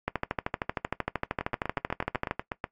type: two click trains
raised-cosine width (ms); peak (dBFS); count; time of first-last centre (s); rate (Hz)
0.5; -15 / -12; 11 / 30; 1.41-2.642 / 0.08-2.311; 8.12 / 13
effects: noise-tail reverb RT60 0.1 s tail -18 dB re dry + AAC 64 kbps